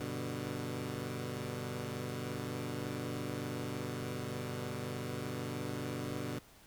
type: chord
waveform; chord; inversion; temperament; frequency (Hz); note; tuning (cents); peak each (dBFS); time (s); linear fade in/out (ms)
15% pulse; G major; none; equal; 98 / 123.47 / 146.83; G2 / B2 / D3; 0 / 0 / 0; -38 / -34 / -36; 0-6.39; 5
effects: pink hiss -60 dBFS RMS until 6.66 s